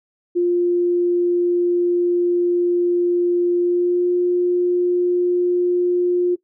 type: tone with pitch glide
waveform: sine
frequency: 350.9 to 355.2 Hz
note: F4 to F4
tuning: +8 to +29 cents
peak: -14 dBFS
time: 0.35-6.36 s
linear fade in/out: 20 ms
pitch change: +21 cents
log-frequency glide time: 3.6-4.09 s
effects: noise-tail reverb RT60 0.1 s tail -18 dB re dry